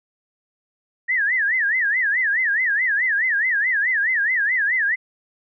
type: tone with vibrato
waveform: sine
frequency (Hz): 1821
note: A#6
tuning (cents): -41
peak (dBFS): -17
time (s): 1.08-4.96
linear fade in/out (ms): 20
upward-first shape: sine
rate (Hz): 4.7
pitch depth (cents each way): 220
effects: none